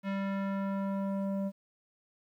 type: tone with low-pass filter sweep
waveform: square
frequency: 196 Hz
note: G3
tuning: in tune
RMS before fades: -33 dBFS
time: 0.03-1.52 s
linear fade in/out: 50 ms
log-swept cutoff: 2400 to 580 Hz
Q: 1.3
effects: 11-bit